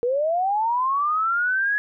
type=linear sweep; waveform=sine; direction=up; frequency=466.2 to 1694 Hz; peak=-19 dBFS; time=0.03-1.78 s; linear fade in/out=0 ms; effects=none